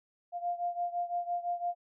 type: beating tone pair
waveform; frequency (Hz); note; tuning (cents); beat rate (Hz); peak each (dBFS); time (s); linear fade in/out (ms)
sine; 698.5 / 704.4; F5 / F5; 0 / +15; 5.9; -33 / -36; 0.32-1.75; 50
effects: none